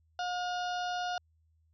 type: harmonic tone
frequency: 717 Hz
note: F5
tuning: 45 cents sharp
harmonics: 1 / 2 / 4 / 5 / 6 / 7 / 8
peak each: -33 / -39 / -45 / -47 / -49 / -50 / -51 dBFS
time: 0.19-1.18 s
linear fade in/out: 2 ms
effects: added 80 Hz sine -66 dBFS peak until 1.73 s